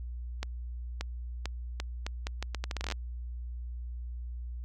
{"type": "accelerating click train", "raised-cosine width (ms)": 0.2, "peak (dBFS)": -17, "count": 18, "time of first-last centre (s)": [0.43, 2.922], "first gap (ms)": 580, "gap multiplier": 0.77, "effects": ["added 60 Hz sine -36 dBFS peak until 4.64 s"]}